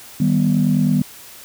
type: chord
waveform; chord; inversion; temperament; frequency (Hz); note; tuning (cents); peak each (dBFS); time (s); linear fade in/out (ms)
sine; Eb augmented; none; equal with one note detuned; 155.56 / 196 / 245.1; Eb3 / G3 / B3; 0 / 0 / -13; -17; 0.2-1.02; 5
effects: tanh soft clip ceiling -6 dBFS + white hiss -40 dBFS RMS until 1.44 s